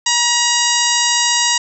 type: harmonic tone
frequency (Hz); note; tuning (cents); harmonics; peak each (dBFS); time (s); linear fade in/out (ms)
954; A#5; +40; 1 / 2 / 3 / 4 / 5 / 6 / 7 / 8; -21 / -21 / -21 / -21 / -21 / -21 / -21 / -21; 0.06-1.58; 5
effects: none